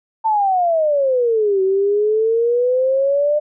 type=exponential two-way sweep; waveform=sine; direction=down then up; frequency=902 to 377.3 to 603 Hz; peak=-13 dBFS; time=0.24-3.4 s; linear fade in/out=20 ms; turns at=1.62 s; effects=none